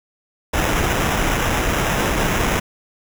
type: noise with sample-and-hold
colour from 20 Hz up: pink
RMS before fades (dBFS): -19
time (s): 0.53-2.6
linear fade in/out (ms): 10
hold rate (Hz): 4410
effects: none